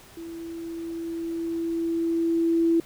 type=tone with level ramp; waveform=sine; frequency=332.5 Hz; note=E4; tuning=15 cents sharp; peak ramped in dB=-35 to -17 dBFS; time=0.17-2.8 s; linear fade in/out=2 ms; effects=pink hiss -50 dBFS RMS until 2.85 s